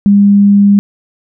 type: tone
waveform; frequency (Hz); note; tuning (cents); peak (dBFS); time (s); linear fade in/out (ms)
sine; 201.7; G3; +50; -3; 0.06-0.79; 0
effects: none